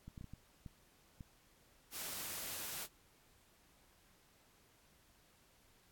clicks, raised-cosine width 5 ms, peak -37 dBFS, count 7, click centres 0.08 / 0.178 / 0.211 / 0.243 / 0.336 / 0.662 / 1.208 s
white noise, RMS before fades -44 dBFS, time 1.91-2.88 s, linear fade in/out 50 ms
effects pink hiss -69 dBFS RMS until 5.91 s + AAC 64 kbps

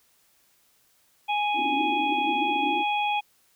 harmonic tone, 830.6 Hz, G#5, in tune, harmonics 1 / 3 / 4, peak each -24 / -29 / -34 dBFS, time 1.28-3.21 s, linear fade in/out 20 ms
pink band-pass noise, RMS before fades -31 dBFS, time 1.54-2.84 s, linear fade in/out 50 ms, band 260 to 350 Hz, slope 96 dB/octave
effects white hiss -64 dBFS RMS until 3.55 s

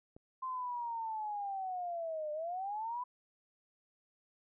click, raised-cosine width 2 ms, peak -40 dBFS, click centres 0.165 s
sine linear two-way sweep, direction down then up, 1046.5 to 596 to 1005 Hz, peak -36 dBFS, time 0.42-3.04 s, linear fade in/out 10 ms, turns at 2.32 s
effects none

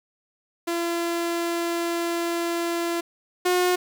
sawtooth tone pair in turn, 340.2 / 360.4 Hz, F4 / F#4, -45 / -45 cents, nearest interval minor second, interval 100 cents, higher second, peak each -20 / -15 dBFS, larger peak second, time 0.67-3.01 / 3.45-3.76 s, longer first, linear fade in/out 10 ms, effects 8-bit

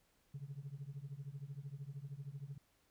sine tone with tremolo, 140 Hz, C#3, 18 cents sharp, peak -39 dBFS, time 0.34-2.58 s, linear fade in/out 5 ms, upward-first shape triangle, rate 13 Hz, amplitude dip 100%, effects tanh soft clip ceiling -40 dBFS + pink hiss -75 dBFS RMS until 2.9 s

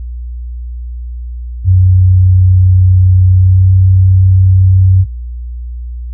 sine tone with pitch glide, 92.5 to 93.95 Hz, F#2 to F#2, 0 to +27 cents, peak -3 dBFS, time 1.64-5.06 s, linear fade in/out 50 ms, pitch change +27 cents, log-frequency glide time 3.31-3.68 s, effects added 60 Hz sine -19 dBFS peak until 6.13 s

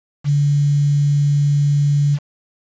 sine tone with quantisation, 144.2 Hz, D3, 31 cents flat, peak -12 dBFS, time 0.24-2.19 s, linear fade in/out 50 ms, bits 6, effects resampled to 16000 Hz

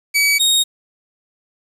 sawtooth tone pair in turn, 2278 / 3737 Hz, C#7 / A#7, +47 / +4 cents, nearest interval major sixth, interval 857 cents, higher second, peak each -9 dBFS, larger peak neither, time 0.14-0.39 / 0.39-0.64 s, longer neither, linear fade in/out 20 ms, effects resampled to 32000 Hz + 7-bit

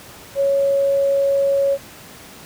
sine tone, 554.4 Hz, C#5, in tune, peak -14 dBFS, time 0.35-1.78 s, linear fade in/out 50 ms, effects pink hiss -40 dBFS RMS until 2.45 s + high-pass 80 Hz 12 dB/octave

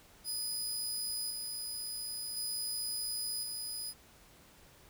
20% pulse tone with tremolo, 4978 Hz, D#8, in tune, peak -29 dBFS, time 0.24-3.94 s, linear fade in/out 50 ms, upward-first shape square, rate 0.47 Hz, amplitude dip 30%, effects pink hiss -60 dBFS RMS until 4.89 s

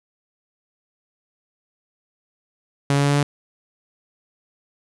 sawtooth tone with pitch steps, 140.7 / 141.6 / 142.5 / 143.41 / 144.32 Hz, C#3 / C#3 / C#3 / D3 / D3, +26 / +37 / +48 / -41 / -30 cents, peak -12 dBFS, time 2.9-3.23 s, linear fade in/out 2 ms, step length 66 ms, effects resampled to 24000 Hz + 9-bit

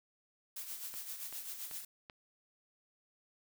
blue noise with tremolo, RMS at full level -42 dBFS, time 0.56-1.85 s, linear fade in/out 5 ms, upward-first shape sine, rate 7.7 Hz, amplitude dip 55%
click train, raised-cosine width 0.3 ms, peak -33 dBFS, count 4, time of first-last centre 0.94-2.098 s, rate 2.59 Hz
effects none

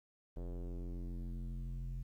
square tone with low-pass filter sweep, 43.65 Hz, F1, in tune, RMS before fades -42 dBFS, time 0.36-2.03 s, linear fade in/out 10 ms, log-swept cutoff 530 to 130 Hz, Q 1.7, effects 12-bit

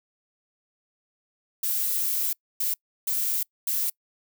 violet noise bursts at uneven times, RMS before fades -26 dBFS, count 4, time 1.63-2.33 / 2.6-2.74 / 3.07-3.43 / 3.67-3.9 s, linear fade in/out 5 ms, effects noise-tail reverb RT60 0.1 s tail -26 dB re dry

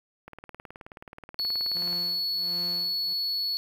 click train, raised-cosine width 0.5 ms, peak -27 dBFS, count 32, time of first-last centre 0.28-1.929 s, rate 18.8 Hz
triangle tone, 4401 Hz, C#8, 13 cents flat, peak -25 dBFS, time 1.39-3.57 s, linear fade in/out 0 ms
sawtooth tone with tremolo, 174.61 Hz, F3, in tune, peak -35 dBFS, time 1.75-3.13 s, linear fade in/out 0 ms, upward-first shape sine, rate 1.4 Hz, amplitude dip 95%
effects 9-bit

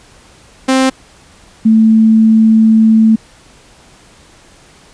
sawtooth / sine tone pair in turn, 262.9 / 221.2 Hz, C4 / A3, +8 / +9 cents, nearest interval minor third, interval 299 cents, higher first, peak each -4 dBFS, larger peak neither, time 0.68-0.9 / 1.65-3.16 s, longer second, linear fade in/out 10 ms, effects pink hiss -43 dBFS RMS until 4.93 s + resampled to 22050 Hz

